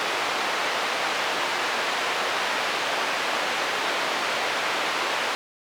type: band-pass noise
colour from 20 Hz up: pink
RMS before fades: -26 dBFS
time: 0-5.35 s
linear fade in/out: 0 ms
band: 610 to 3500 Hz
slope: 12 dB/octave
effects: none